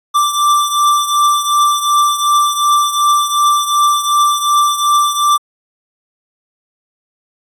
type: beating tone pair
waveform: square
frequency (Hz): 1174.7 / 1177.4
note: D6 / D6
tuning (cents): 0 / +4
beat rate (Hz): 2.7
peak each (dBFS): -12 / -17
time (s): 0.14-5.38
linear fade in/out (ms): 20
effects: resampled to 32000 Hz